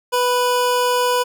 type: tone pair together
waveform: square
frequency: 493.9 / 987.8 Hz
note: B4 / B5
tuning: 0 / 0 cents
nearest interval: octave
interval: 1200 cents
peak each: -19 dBFS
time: 0.12-1.24 s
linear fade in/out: 20 ms
effects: none